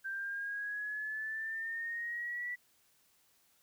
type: exponential sweep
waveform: sine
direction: up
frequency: 1568 to 1964 Hz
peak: -36 dBFS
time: 0.04-2.56 s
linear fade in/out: 20 ms
effects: white hiss -70 dBFS RMS until 3.62 s